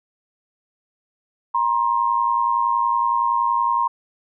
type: tone pair together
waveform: sine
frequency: 949 / 1059.7 Hz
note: A#5 / C6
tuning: +31 / +22 cents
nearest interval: major second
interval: 191 cents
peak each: -19 / -20 dBFS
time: 1.54-3.88 s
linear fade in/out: 10 ms
effects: none